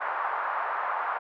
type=band-pass noise; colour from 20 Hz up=pink; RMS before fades=-30 dBFS; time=0-1.19 s; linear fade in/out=20 ms; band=820 to 1400 Hz; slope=24 dB/octave; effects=none